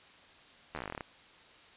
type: slowing click train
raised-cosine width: 0.5 ms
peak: -23 dBFS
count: 14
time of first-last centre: 0.75-1.008 s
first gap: 12 ms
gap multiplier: 1.08
effects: white hiss -57 dBFS RMS until 1.76 s + resampled to 8000 Hz